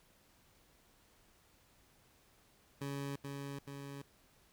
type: tone with echo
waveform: 20% pulse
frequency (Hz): 140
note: C#3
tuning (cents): +18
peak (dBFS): -34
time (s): 2.81-3.16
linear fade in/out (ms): 5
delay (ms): 430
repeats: 2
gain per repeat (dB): -3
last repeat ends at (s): 4.02
effects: pink hiss -68 dBFS RMS until 4.52 s